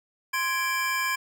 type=tone cluster; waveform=square; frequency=1045 / 1660 / 2342 Hz; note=C6 / G#6 / D7; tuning=-2 / -1 / -5 cents; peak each=-30 dBFS; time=0.33-1.16 s; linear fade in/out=10 ms; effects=none